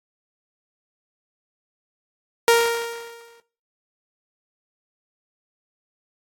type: tone with exponential decay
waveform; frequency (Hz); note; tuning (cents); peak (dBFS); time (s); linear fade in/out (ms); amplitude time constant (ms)
sawtooth; 466.2; A#4; 0; -7; 2.48-3.4; 1; 200
effects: noise-tail reverb RT60 0.4 s tail -18 dB re dry + AAC 64 kbps